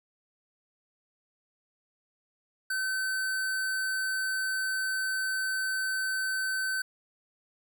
square tone, 1530 Hz, G6, 42 cents flat, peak -29 dBFS, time 2.7-6.82 s, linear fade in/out 5 ms, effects none

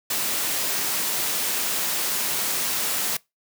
white noise, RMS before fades -25 dBFS, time 0.1-3.17 s, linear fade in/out 5 ms, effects noise-tail reverb RT60 0.2 s tail -23 dB re dry + high-pass 150 Hz 12 dB/octave

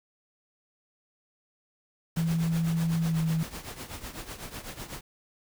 pink noise with tremolo, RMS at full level -37 dBFS, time 2.16-5.01 s, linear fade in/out 5 ms, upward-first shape triangle, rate 8 Hz, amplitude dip 80%
sine tone with pitch glide, 164.81 to 161.51 Hz, E3 to E3, 0 to -35 cents, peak -24 dBFS, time 2.17-3.43 s, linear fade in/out 2 ms, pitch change -35 cents, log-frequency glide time 3.06-3.16 s
effects none

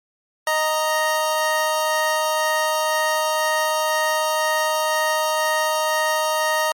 25% pulse tone pair together, 622.2 / 932.3 Hz, D#5 / A#5, 0 / 0 cents, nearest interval perfect fifth, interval 700 cents, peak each -17 / -18 dBFS, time 0.47-6.72 s, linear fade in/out 2 ms, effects MP3 64 kbps

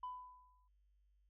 sine tone with exponential decay, 1000 Hz, B5, 21 cents sharp, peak -39 dBFS, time 0.03-0.68 s, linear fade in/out 5 ms, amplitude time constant 140 ms, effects tanh soft clip ceiling -39 dBFS + added 50 Hz sine -70 dBFS peak until 1.29 s

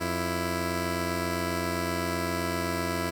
10% pulse tone pair together, 87.7 / 331.1 Hz, F2 / E4, +8 / +8 cents, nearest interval octave + major seventh, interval 2300 cents, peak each -22 dBFS, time 0-3.11 s, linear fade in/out 20 ms, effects none

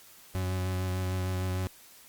40% pulse tone with vibrato, 92.5 Hz, F#2, in tune, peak -28 dBFS, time 0.35-1.67 s, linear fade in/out 0 ms, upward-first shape sine, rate 6.6 Hz, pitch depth 16 cents each way, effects white hiss -54 dBFS RMS until 2.08 s + Opus 48 kbps

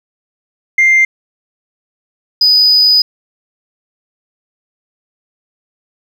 sine tone pair in turn, 2099 / 4976 Hz, C7 / D#8, +5 / -1 cents, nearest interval octave + minor third, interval 1494 cents, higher second, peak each -4 dBFS, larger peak neither, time 0.78-1.05 / 2.41-3.02 s, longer second, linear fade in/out 5 ms, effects tanh soft clip ceiling -3 dBFS + 7-bit

